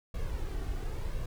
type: noise with flanger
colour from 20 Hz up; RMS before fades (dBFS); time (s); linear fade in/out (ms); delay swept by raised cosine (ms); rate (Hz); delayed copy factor
brown; -34; 0.14-1.26; 5; 1.8 to 2.73; 0.92; +0.55
effects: none